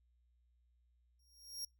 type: tone with exponential growth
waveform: sawtooth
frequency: 5588 Hz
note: F8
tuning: in tune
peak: -36 dBFS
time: 1.19-1.65 s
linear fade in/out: 5 ms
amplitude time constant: 100 ms
effects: noise-tail reverb RT60 0.2 s tail -26 dB re dry + added 60 Hz sine -70 dBFS peak until 1.79 s